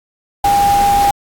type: tone in noise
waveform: sine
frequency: 806 Hz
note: G5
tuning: 48 cents sharp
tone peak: -9 dBFS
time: 0.44-1.11 s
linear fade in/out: 5 ms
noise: pink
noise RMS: -22 dBFS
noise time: 0.44-1.11 s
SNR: +10 dB
effects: AAC 64 kbps